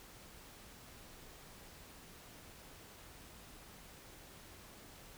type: silence
effects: pink hiss -56 dBFS RMS until 5.17 s